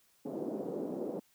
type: band-pass noise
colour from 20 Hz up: white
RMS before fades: -38 dBFS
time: 0.25-1.2 s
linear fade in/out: 10 ms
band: 210 to 480 Hz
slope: 24 dB/octave
effects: white hiss -69 dBFS RMS until 1.34 s